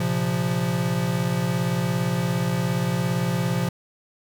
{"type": "chord", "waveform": "square", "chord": "Bb suspended second", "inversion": "none", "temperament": "equal with one note detuned", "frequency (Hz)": [116.54, 133.87, 174.61], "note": ["Bb2", "C3", "F3"], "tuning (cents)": [0, 40, 0], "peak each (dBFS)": [-29, -27, -25], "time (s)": [0, 3.69], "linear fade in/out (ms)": 5, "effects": []}